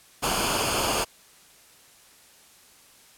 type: noise with comb filter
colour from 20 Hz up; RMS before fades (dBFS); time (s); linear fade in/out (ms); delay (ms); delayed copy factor
pink; -25; 0.22-1.05; 20; 0.52; -0.7
effects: white hiss -54 dBFS RMS until 3.17 s + low-pass 12000 Hz 12 dB/octave